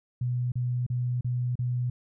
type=tone bursts; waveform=sine; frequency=123.47 Hz; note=B2; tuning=in tune; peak=-25 dBFS; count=5; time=0.21-1.9 s; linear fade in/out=5 ms; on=310 ms; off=35 ms; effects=none